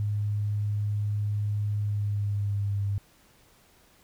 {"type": "tone with pitch glide", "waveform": "sine", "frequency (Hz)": [103.83, 100.29], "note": ["G#2", "G2"], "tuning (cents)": [0, 40], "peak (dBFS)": -25, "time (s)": [0, 2.98], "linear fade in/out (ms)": 0, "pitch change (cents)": -60, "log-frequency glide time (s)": [1.79, 2.82], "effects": ["pink hiss -60 dBFS RMS until 4.03 s"]}